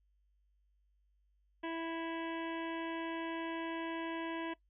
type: harmonic tone with a mistuned harmonic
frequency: 329.6 Hz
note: E4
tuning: in tune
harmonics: 1 / 2 / 3 / 5 / 6 / 7 / 8 / 9 / 10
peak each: -39 / -45 / -45 / -48 / -52 / -55 / -53 / -55 / -57 dBFS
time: 1.63-4.54 s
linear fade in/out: 10 ms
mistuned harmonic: 7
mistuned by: -19 cents
effects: noise-tail reverb RT60 0.1 s tail -19 dB re dry + added 50 Hz sine -70 dBFS peak until 4.69 s